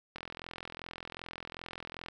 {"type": "click train", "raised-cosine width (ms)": 0.3, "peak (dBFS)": -25, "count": 83, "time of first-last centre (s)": [0.16, 2.085], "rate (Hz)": 42.6, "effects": []}